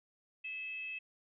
sine tone with frequency modulation, 2598 Hz, E7, 26 cents flat, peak -39 dBFS, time 0.44-0.99 s, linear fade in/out 10 ms, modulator 580 Hz, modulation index 0.29, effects none

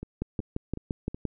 two click trains, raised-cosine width 3 ms, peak -23 / -16 dBFS, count 4 / 7, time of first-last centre 0.03-1.145 / 0.22-1.253 s, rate 2.69 / 5.81 Hz, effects none

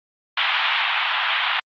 white band-pass noise, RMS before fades -21 dBFS, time 0.37-1.6 s, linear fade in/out 5 ms, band 770 to 3500 Hz, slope 48 dB/octave, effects Opus 48 kbps

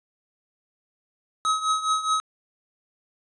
square tone with tremolo, 1275 Hz, D#6, 42 cents sharp, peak -19 dBFS, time 1.45-2.2 s, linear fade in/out 0 ms, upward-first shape triangle, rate 4.8 Hz, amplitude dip 80%, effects resampled to 22050 Hz

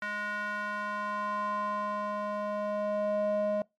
square tone with band-pass filter sweep, 207.7 Hz, G#3, in tune, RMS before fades -32 dBFS, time 0.02-3.62 s, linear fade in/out 2 ms, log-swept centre 1600 to 570 Hz, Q 3.6, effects noise-tail reverb RT60 0.2 s tail -23 dB re dry + MP3 64 kbps

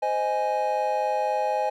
triangle chord, Ab major, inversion first, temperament just, 519.1 / 623 / 830.6 Hz, C5 / Eb5 / Ab5, -14 / +2 / 0 cents, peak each -27 / -26 / -23 dBFS, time 0.02-1.7 s, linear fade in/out 10 ms, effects none

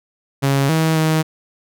sawtooth tone with pitch steps, 137.9 / 160.1 / 158 Hz, C#3 / D#3 / D#3, -9 / +50 / +27 cents, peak -10 dBFS, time 0.42-1.23 s, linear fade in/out 20 ms, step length 270 ms, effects none

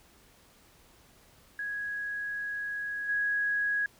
sine tone with level steps, 1661.2 Hz, G#6, in tune, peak -32 / -26 dBFS, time 1.59-3.86 s, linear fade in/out 2 ms, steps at 3.08 s, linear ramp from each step 20 ms, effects pink hiss -60 dBFS RMS until 3.99 s

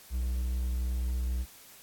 triangle tone, 62 Hz, B1, 7 cents sharp, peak -26 dBFS, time 0.1-1.46 s, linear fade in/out 50 ms, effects white hiss -53 dBFS RMS until 1.82 s + AAC 64 kbps

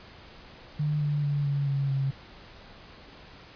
sine tone with pitch steps, 149.7 / 146.87 / 144.1 / 141.38 / 138.71 / 136.09 Hz, D3 / D3 / D3 / C#3 / C#3 / C#3, +33 / 0 / -33 / +34 / +1 / -32 cents, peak -24 dBFS, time 0.79-2.11 s, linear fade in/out 10 ms, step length 220 ms, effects pink hiss -49 dBFS RMS until 3.55 s + resampled to 11025 Hz

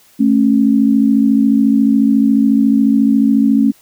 sine tone pair together, 219.2 / 273.3 Hz, A3 / C#4, -6 / -24 cents, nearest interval major third, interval 382 cents, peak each -11 / -11 dBFS, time 0.19-3.72 s, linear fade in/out 20 ms, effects white hiss -49 dBFS RMS until 3.81 s

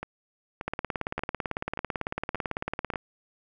two click trains, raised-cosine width 0.5 ms, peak -14 / -19 dBFS, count 42 / 6, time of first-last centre 0.68-2.958 / 0.03-2.937 s, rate 18 / 1.72 Hz, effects none

